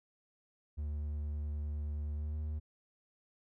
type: tone with pitch glide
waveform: triangle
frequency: 74.2 to 76.42 Hz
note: D2 to D#2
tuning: +18 to -31 cents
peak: -33 dBFS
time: 0.77-2.6 s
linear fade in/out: 20 ms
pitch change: +51 cents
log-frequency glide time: 2.15-2.37 s
effects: none